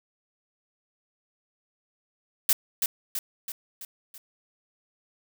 blue noise with echo, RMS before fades -20 dBFS, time 2.49-2.53 s, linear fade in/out 2 ms, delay 330 ms, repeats 5, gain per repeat -5 dB, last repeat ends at 4.18 s, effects none

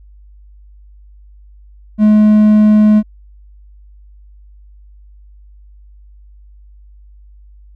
triangle tone, 212.5 Hz, G#3, 40 cents sharp, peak -3 dBFS, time 1.98-3.03 s, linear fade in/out 50 ms, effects added 50 Hz sine -38 dBFS peak until 7.75 s

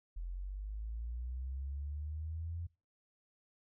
sine linear sweep, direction up, 42 to 86.2 Hz, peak -38 dBFS, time 0.16-2.67 s, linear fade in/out 10 ms, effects noise-tail reverb RT60 0.3 s tail -23 dB re dry

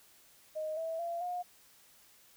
sine tone with pitch steps, 622.3 / 651.7 / 682.6 / 714.8 Hz, D#5 / E5 / F5 / F5, 0 / -20 / -40 / +40 cents, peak -34 dBFS, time 0.55-1.43 s, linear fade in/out 20 ms, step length 220 ms, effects white hiss -62 dBFS RMS until 2.36 s

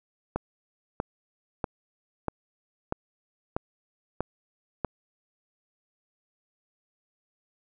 click train, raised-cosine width 1 ms, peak -13 dBFS, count 8, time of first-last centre 0.36-4.847 s, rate 1.56 Hz, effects none

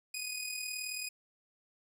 15% pulse tone with amplitude modulation, 2489 Hz, D#7, in tune, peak -28 dBFS, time 0.14-1.09 s, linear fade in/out 5 ms, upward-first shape sine, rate 38.8 Hz, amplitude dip 50%, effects none

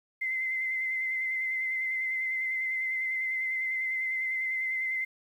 sine tone with vibrato, 2066 Hz, C7, 22 cents flat, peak -28 dBFS, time 0.21-5.05 s, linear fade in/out 10 ms, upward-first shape square, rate 10 Hz, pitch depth 19 cents each way, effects 10-bit

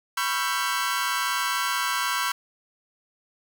sawtooth chord, C# half-diminished seventh, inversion third, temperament equal with one note detuned, 987.8 / 1108.7 / 1349.3 / 1568 Hz, B5 / C#6 / E6 / G6, 0 / 0 / +40 / 0 cents, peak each -26 dBFS, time 0.17-2.32 s, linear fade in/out 5 ms, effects 9-bit

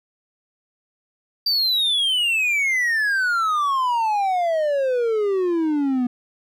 triangle exponential sweep, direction down, 4700 to 242 Hz, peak -16 dBFS, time 1.46-6.07 s, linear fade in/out 5 ms, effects none

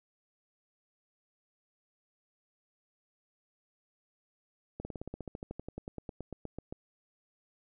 slowing click train, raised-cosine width 2 ms, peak -26 dBFS, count 23, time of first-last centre 4.8-6.725 s, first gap 50 ms, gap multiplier 1.05, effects none

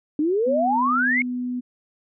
sine exponential sweep, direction up, 288.9 to 2227 Hz, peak -18 dBFS, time 0.19-1.22 s, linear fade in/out 2 ms
sine tone with pitch glide, 250 to 248 Hz, B3 to B3, +21 to +7 cents, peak -24 dBFS, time 0.46-1.61 s, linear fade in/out 20 ms, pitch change -14 cents, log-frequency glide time 1.08-1.25 s
effects none

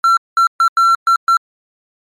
triangle tone bursts at uneven times, 1354 Hz, E6, 46 cents sharp, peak -6 dBFS, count 6, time 0.04-0.17 / 0.37-0.47 / 0.6-0.68 / 0.77-0.95 / 1.07-1.16 / 1.28-1.37 s, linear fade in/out 2 ms, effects MP3 64 kbps

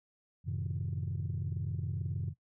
sine chord, F# diminished seventh, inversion none, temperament just, 92.5 / 111 / 133.2 / 159.84 Hz, F#2 / A2 / C3 / Eb3, 0 / +16 / +31 / +47 cents, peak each -36 / -40 / -37 / -40 dBFS, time 0.44-2.34 s, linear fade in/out 50 ms, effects noise-tail reverb RT60 0.1 s tail -17 dB re dry + tanh soft clip ceiling -27 dBFS

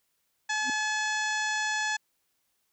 harmonic tone, 856 Hz, A5, 48 cents flat, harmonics 1 / 2 / 3 / 4 / 5 / 6 / 7 / 8 / 9, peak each -33 / -29 / -38 / -39 / -41 / -43 / -40 / -41 / -47 dBFS, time 0.49-1.97 s, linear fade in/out 10 ms
sine tone with exponential growth, 258.4 Hz, C4, 21 cents flat, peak -30 dBFS, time 0.6-0.7 s, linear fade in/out 1 ms, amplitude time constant 20 ms
effects white hiss -75 dBFS RMS until 2.72 s

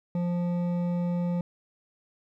sine tone with hard clipping, 175.1 Hz, F3, 5 cents sharp, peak -27 dBFS, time 0.15-1.41 s, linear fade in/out 2 ms, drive 9 dB, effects none

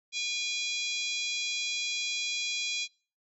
harmonic tone with a mistuned harmonic, 808 Hz, G#5, 48 cents flat, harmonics 3 / 4 / 5 / 6 / 7 / 8 / 9, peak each -34 / -36 / -38 / -40 / -41 / -42 / -43 dBFS, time 0.12-2.88 s, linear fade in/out 50 ms, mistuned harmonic 4, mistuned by +58 cents, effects noise-tail reverb RT60 0.4 s tail -25 dB re dry

